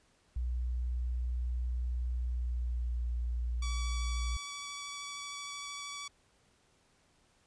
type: tone with pitch glide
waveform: sine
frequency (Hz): 61 to 59.57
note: B1 to A#1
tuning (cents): -21 to +38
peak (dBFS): -31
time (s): 0.36-4.37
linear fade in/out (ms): 5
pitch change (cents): -41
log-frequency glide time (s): 2.25-3.04
type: tone with vibrato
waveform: 10% pulse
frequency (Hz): 1143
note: D6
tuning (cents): -47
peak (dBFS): -32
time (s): 3.62-6.08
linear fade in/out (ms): 5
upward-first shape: sine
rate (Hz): 13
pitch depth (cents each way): 10
effects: pink hiss -69 dBFS RMS until 7.46 s + resampled to 22050 Hz